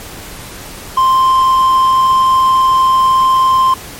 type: tone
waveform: triangle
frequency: 1046.5 Hz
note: C6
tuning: in tune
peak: -5 dBFS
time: 0.97-3.74 s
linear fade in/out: 5 ms
effects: pink hiss -30 dBFS RMS until 3.99 s + MP3 64 kbps